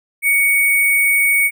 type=tone with sample-and-hold; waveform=sine; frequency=2236 Hz; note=C#7; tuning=14 cents sharp; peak=-11 dBFS; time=0.22-1.51 s; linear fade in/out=50 ms; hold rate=11025 Hz; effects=none